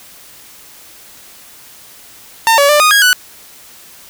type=tone with pitch steps; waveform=sawtooth; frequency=906 / 567 / 593 / 1237 / 1641 / 1485 Hz; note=A#5 / C#5 / D5 / D#6 / G#6 / F#6; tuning=-50 / +39 / +17 / -10 / -21 / +6 cents; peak=-3 dBFS; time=2.47-3.13 s; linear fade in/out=0 ms; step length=110 ms; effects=white hiss -39 dBFS RMS until 4.09 s